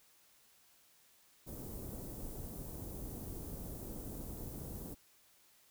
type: band-stop noise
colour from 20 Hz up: pink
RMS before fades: -45 dBFS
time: 1.46-4.95 s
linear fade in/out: 20 ms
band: 450 to 13000 Hz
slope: 12 dB/octave
effects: white hiss -67 dBFS RMS until 5.7 s